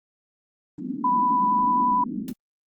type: band-pass noise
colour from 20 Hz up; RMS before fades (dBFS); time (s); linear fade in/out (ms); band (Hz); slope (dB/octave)
pink; -31; 0.78-2.33; 5; 200 to 290; 48
type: tone with vibrato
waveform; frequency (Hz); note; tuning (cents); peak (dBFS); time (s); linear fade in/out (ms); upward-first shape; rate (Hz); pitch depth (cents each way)
sine; 992; B5; +7; -18; 1.04-2.04; 5; sine; 11; 12
type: noise with exponential decay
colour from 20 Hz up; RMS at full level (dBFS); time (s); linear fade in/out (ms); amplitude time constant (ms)
white; -37; 2.28-2.36; 2; 16
effects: Opus 24 kbps